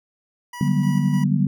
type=tone with tremolo; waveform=25% pulse; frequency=974 Hz; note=B5; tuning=24 cents flat; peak=-29 dBFS; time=0.53-1.24 s; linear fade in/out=5 ms; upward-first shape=square; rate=3.3 Hz; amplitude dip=40%
type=chord; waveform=sine; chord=G major seventh; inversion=second; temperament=equal with one note detuned; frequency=146.83 / 185 / 196 / 242.4 Hz; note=D3 / F#3 / G3 / B3; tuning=0 / 0 / 0 / -32 cents; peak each=-20 / -23 / -22 / -24 dBFS; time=0.61-1.47 s; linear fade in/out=2 ms
effects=none